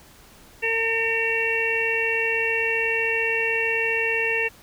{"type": "harmonic tone", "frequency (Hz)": 453.9, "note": "A#4", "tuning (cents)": -46, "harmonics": [1, 2, 4, 5, 6], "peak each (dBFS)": [-27, -35, -26, -29, -24], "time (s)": [0.62, 4.49], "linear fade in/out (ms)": 20, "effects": ["pink hiss -50 dBFS RMS until 4.62 s"]}